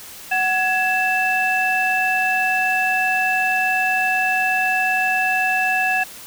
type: tone cluster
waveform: sine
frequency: 748 / 1676 / 2647 Hz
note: F#5 / G#6 / E7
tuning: +19 / +15 / +7 cents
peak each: -20 dBFS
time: 0.31-6.04 s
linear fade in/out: 10 ms
effects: tanh soft clip ceiling -9 dBFS + white hiss -38 dBFS RMS until 6.26 s